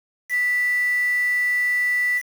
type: tone with quantisation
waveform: sine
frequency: 1971 Hz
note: B6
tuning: 4 cents flat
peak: -18 dBFS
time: 0.29-2.22 s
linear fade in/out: 50 ms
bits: 6
effects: none